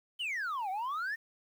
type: exponential two-way sweep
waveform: sine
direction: down then up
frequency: 3136 to 732 to 1865 Hz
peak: -30 dBFS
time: 0.19-1.16 s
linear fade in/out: 20 ms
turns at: 0.7 s
effects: tanh soft clip ceiling -32 dBFS + 10-bit